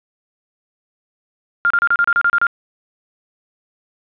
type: tone bursts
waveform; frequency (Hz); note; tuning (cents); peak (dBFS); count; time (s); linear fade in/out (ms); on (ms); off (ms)
sine; 1400; F6; +4; -11; 10; 1.65-2.468; 0; 53; 32
effects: resampled to 8000 Hz + 7-bit